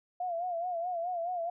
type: tone with vibrato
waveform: sine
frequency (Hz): 698.5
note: F5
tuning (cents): 0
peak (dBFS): -31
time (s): 0.2-1.5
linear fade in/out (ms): 5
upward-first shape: sine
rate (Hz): 4.7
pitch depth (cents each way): 86
effects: none